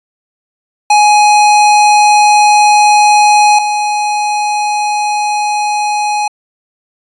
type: tone pair in turn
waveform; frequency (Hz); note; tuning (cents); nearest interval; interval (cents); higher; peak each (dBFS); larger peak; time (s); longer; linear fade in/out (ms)
square; 836 / 836; G#5 / G#5; +11 / +11; unison; 0; neither; -5 / -12; first; 0.9-3.59 / 3.59-6.28; neither; 5
effects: resampled to 22050 Hz